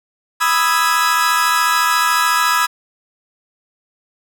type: chord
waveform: 40% pulse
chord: E major seventh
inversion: second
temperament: equal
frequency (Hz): 987.8 / 1244.5 / 1318.5 / 1661.2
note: B5 / D#6 / E6 / G#6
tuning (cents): 0 / 0 / 0 / 0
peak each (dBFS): -18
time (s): 0.4-2.67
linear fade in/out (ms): 20
effects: none